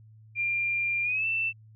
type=tone with pitch glide; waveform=sine; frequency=2390 to 2667 Hz; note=D7 to E7; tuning=+30 to +20 cents; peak=-25 dBFS; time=0.35-1.53 s; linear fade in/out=50 ms; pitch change=+190 cents; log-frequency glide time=1.03-1.26 s; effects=added 109 Hz sine -50 dBFS peak until 1.75 s